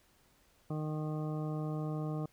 harmonic tone, 153.7 Hz, D#3, 21 cents flat, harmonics 1 / 2 / 3 / 4 / 5 / 7 / 8, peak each -35 / -41 / -45 / -47 / -49 / -52 / -53 dBFS, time 0.7-2.26 s, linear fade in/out 5 ms, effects pink hiss -68 dBFS RMS until 2.32 s

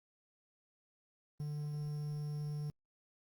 triangle tone with quantisation, 148.4 Hz, D3, 18 cents sharp, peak -35 dBFS, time 1.4-2.7 s, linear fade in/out 0 ms, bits 10, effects Opus 32 kbps

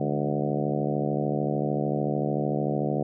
harmonic tone with a mistuned harmonic, 73.42 Hz, D2, in tune, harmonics 2 / 3 / 4 / 5 / 6 / 7 / 8 / 9 / 10, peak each -29 / -31 / -32 / -33 / -34 / -34 / -35 / -36 / -36 dBFS, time 0-3.03 s, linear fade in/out 5 ms, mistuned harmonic 3, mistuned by -75 cents, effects none

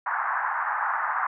pink band-pass noise, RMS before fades -27 dBFS, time 0.06-1.27 s, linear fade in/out 5 ms, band 810 to 1700 Hz, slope 48 dB/octave, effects none

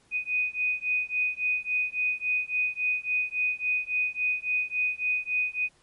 sine beating tone pair, 2489 / 2492.6 Hz, D#7 / D#7, 0 / +2 cents, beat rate 3.6 Hz, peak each -28 dBFS, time 0.11-5.69 s, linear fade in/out 50 ms, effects pink hiss -63 dBFS RMS until 5.82 s + MP3 48 kbps

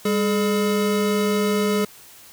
square tone pair together, 201.1 / 425.4 Hz, G3 / G#4, +44 / +42 cents, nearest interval octave + minor second, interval 1298 cents, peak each -22 dBFS, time 0.05-1.85 s, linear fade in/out 5 ms, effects white hiss -46 dBFS RMS until 2.32 s

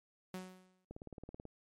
sawtooth tone with exponential decay, 185 Hz, F#3, in tune, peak -36 dBFS, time 0.34-0.85 s, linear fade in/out 2 ms, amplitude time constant 110 ms
click train, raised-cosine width 2 ms, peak -34 dBFS, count 11, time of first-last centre 0.91-1.453 s, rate 18.4 Hz
effects MP3 64 kbps

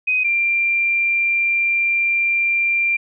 sine tone pair in turn, 2508 / 2375 Hz, D#7 / D7, +13 / +19 cents, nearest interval minor second, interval 94 cents, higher first, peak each -15 dBFS, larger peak neither, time 0.07-0.24 / 0.24-2.97 s, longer second, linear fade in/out 10 ms, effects none

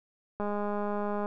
click train, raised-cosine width 1 ms, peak -20 dBFS, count 178, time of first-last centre 0.4-1.259 s, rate 206 Hz, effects none

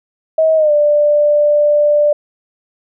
sine tone with pitch glide, 637 to 590.9 Hz, D#5 to D5, +41 to +10 cents, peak -8 dBFS, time 0.38-2.13 s, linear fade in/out 5 ms, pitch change -131 cents, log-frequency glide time 0.56-0.72 s, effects none

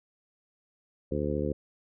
harmonic tone, 73.8 Hz, D2, 9 cents sharp, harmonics 1 / 2 / 3 / 4 / 5 / 6 / 7, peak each -35 / -35 / -35 / -35 / -35 / -35 / -35 dBFS, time 1.11-1.53 s, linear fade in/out 10 ms, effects none

